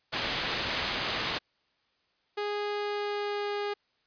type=low-pass noise; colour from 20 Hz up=white; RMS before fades=-32 dBFS; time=0.12-1.39 s; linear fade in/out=20 ms; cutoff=4400 Hz; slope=24 dB/octave
type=tone with pitch glide; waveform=sawtooth; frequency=413.2 to 410.1 Hz; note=G#4 to G#4; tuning=-9 to -22 cents; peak=-26 dBFS; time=2.37-3.74 s; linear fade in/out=10 ms; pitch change=-13 cents; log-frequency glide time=2.69-3.51 s
effects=white hiss -72 dBFS RMS until 4.06 s + resampled to 11025 Hz

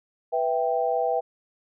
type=chord; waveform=sine; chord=E minor; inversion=second; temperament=equal; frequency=493.9 / 659.3 / 784 Hz; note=B4 / E5 / G5; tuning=0 / 0 / 0 cents; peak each=-26 dBFS; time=0.32-1.21 s; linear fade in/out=20 ms; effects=none

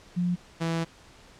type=tone pair in turn; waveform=sine / sawtooth; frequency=176.9 / 165.22 Hz; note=F3 / E3; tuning=+23 / +4 cents; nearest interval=minor second; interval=119 cents; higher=first; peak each=-23 / -22 dBFS; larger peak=second; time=0.16-0.36 / 0.6-0.85 s; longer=second; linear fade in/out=20 ms; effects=pink hiss -53 dBFS RMS until 1.39 s + low-pass 7000 Hz 12 dB/octave

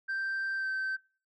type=tone with pitch glide; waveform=sine; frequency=1568 to 1547.3 Hz; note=G6 to G6; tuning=0 to -23 cents; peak=-28 dBFS; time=0.08-0.97 s; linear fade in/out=20 ms; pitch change=-23 cents; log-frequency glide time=0.56-0.68 s; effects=noise-tail reverb RT60 0.4 s tail -24 dB re dry + tanh soft clip ceiling -29 dBFS

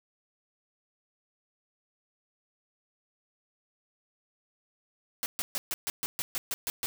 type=noise bursts; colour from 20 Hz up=white; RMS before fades=-32 dBFS; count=11; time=5.23-6.86 s; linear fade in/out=0 ms; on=30 ms; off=130 ms; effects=none

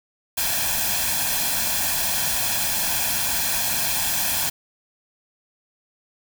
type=noise with comb filter; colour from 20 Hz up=white; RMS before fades=-23 dBFS; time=0.37-4.5 s; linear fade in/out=10 ms; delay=1.2 ms; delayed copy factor=+0.7; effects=none

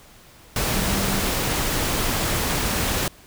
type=tone in noise; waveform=sine; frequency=196 Hz; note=G3; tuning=in tune; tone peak=-28 dBFS; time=0.74-1.2 s; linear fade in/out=2 ms; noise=pink; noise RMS=-23 dBFS; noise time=0.56-3.08 s; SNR=-8 dB; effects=pink hiss -49 dBFS RMS until 3.26 s

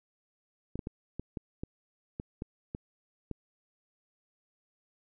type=clicks; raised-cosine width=3 ms; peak=-23 dBFS; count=10; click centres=0.756 / 0.792 / 0.871 / 1.196 / 1.372 / 1.635 / 2.199 / 2.421 / 2.749 / 3.313 s; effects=none

